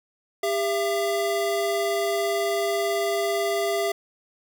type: tone pair together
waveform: square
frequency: 400 / 672.7 Hz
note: G4 / E5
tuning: +35 / +35 cents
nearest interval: major sixth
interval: 900 cents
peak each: -26 dBFS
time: 0.43-3.92 s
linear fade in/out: 5 ms
effects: none